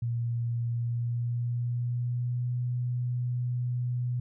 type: tone with pitch glide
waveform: sine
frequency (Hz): 118 to 123.08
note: A#2 to B2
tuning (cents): +22 to -5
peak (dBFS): -27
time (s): 0.02-4.2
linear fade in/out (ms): 5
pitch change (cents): +73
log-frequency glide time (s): 0.7-2.54
effects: none